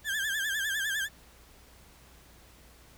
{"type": "tone with vibrato", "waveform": "35% pulse", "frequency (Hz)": 1661.2, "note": "G#6", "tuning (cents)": 0, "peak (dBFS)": -27, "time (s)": [0.04, 1.09], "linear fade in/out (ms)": 50, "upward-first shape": "sine", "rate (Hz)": 9.9, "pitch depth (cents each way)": 110, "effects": ["added 60 Hz sine -59 dBFS peak until 2.97 s", "pink hiss -57 dBFS RMS until 2.97 s"]}